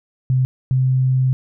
sine tone pair in turn, 129.2 / 129.9 Hz, C3 / C3, -21 / -12 cents, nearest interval unison, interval 9 cents, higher second, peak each -13 dBFS, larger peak neither, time 0.3-0.45 / 0.71-1.33 s, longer second, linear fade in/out 0 ms, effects none

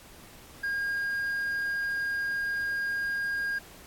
triangle tone, 1620 Hz, G#6, 43 cents flat, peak -26 dBFS, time 0.63-3.59 s, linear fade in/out 10 ms, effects pink hiss -51 dBFS RMS until 3.86 s + AAC 64 kbps

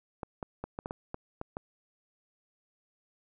clicks, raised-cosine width 1 ms, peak -22 dBFS, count 9, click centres 0.232 / 0.428 / 0.64 / 0.789 / 0.859 / 0.909 / 1.144 / 1.414 / 1.569 s, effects none

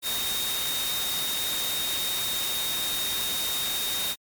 sine tone in noise, 3711 Hz, A#7, 9 cents flat, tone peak -29 dBFS, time 0.02-4.16 s, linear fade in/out 50 ms, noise white, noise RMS -30 dBFS, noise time 0.02-4.16 s, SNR -2 dB, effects MP3 96 kbps

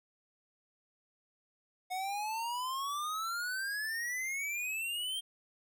square exponential sweep, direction up, 728 to 3197 Hz, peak -35 dBFS, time 1.9-5.21 s, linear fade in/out 20 ms, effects none

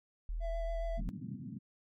sine tone, 40.43 Hz, E1, 33 cents flat, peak -34 dBFS, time 0.29-1.09 s, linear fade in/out 0 ms
triangle tone with vibrato, 667 Hz, E5, 20 cents sharp, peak -36 dBFS, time 0.4-1.01 s, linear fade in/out 50 ms, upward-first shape sine, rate 7.2 Hz, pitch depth 14 cents each way
pink band-pass noise, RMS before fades -43 dBFS, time 0.97-1.59 s, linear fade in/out 20 ms, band 120 to 260 Hz, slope 48 dB/octave
effects MP3 96 kbps

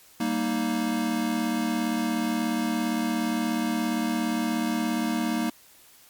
square chord, Eb major, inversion first, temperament equal, 196 / 233.1 / 311.1 Hz, G3 / Bb3 / Eb4, 0 / 0 / 0 cents, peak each -33 / -27 / -30 dBFS, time 0.2-5.5 s, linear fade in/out 5 ms, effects white hiss -54 dBFS RMS until 6.09 s + MP3 96 kbps

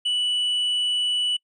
triangle tone, 2960 Hz, F#7, in tune, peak -19 dBFS, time 0.05-1.37 s, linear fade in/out 10 ms, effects noise-tail reverb RT60 0.1 s tail -26 dB re dry + resampled to 24000 Hz

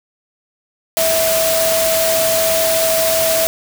sine tone in noise, 651 Hz, E5, 22 cents flat, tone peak -15 dBFS, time 0.97-3.47 s, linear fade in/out 0 ms, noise white, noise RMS -18 dBFS, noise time 0.97-3.47 s, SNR 0 dB, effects none

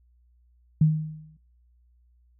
sine tone with exponential decay, 155.56 Hz, D#3, in tune, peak -13 dBFS, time 0.81-1.37 s, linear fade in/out 5 ms, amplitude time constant 120 ms, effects noise-tail reverb RT60 0.4 s tail -18 dB re dry + added 60 Hz sine -58 dBFS peak until 2.39 s

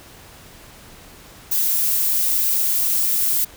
violet noise, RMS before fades -19 dBFS, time 1.51-3.45 s, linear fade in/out 10 ms, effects pink hiss -44 dBFS RMS until 3.56 s

